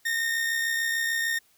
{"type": "tone with amplitude modulation", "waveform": "40% pulse", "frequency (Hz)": 1836, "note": "A#6", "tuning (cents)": -27, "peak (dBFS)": -22, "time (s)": [0.05, 1.39], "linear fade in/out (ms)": 10, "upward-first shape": "sine", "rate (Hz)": 66.7, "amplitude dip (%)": 40, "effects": ["white hiss -63 dBFS RMS until 1.57 s"]}